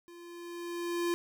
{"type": "tone with level ramp", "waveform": "square", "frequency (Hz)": 345.2, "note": "F4", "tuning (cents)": -20, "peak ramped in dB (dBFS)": [-50, -28], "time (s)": [0.08, 1.14], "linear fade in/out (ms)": 0, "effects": []}